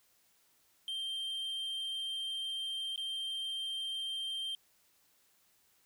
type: tone with dropouts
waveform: triangle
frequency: 3157 Hz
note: G7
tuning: 12 cents sharp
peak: -34 dBFS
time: 0.88-4.55 s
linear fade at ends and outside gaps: 1 ms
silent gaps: 2.96-2.977 s
effects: white hiss -70 dBFS RMS until 5.85 s